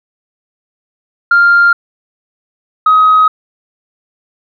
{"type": "tone pair in turn", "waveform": "sine", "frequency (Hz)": [1396.9, 1263.8], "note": ["F6", "D#6"], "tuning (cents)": [0, 27], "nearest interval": "major second", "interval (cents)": 173, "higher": "first", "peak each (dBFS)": -3, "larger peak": "neither", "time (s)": [[1.31, 1.73], [2.86, 3.28]], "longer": "neither", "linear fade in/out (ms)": 5, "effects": ["tanh soft clip ceiling -1 dBFS"]}